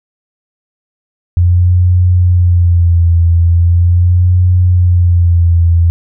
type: tone with vibrato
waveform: sine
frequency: 87.31 Hz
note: F2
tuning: in tune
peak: -5 dBFS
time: 1.37-5.9 s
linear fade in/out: 0 ms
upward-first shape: sine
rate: 0.4 Hz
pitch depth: 55 cents each way
effects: none